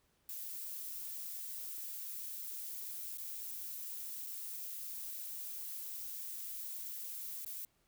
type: noise with dropouts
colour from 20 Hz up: violet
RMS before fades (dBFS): -44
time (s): 0.29-7.65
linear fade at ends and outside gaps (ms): 1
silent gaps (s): 3.174-3.182 / 4.265-4.269 / 7.448-7.463
effects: pink hiss -75 dBFS RMS until 7.87 s